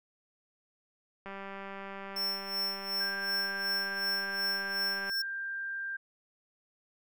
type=click train; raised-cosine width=0.5 ms; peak=-28 dBFS; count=753; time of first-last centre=1.26-5.097 s; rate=196 Hz
type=tone with tremolo; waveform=square; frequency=5400 Hz; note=E8; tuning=41 cents sharp; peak=-30 dBFS; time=2.16-5.22 s; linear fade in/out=5 ms; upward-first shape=sine; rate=2.7 Hz; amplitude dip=80%
type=tone; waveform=sine; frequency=1587 Hz; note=G6; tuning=21 cents sharp; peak=-34 dBFS; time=3-5.97 s; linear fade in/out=10 ms
effects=none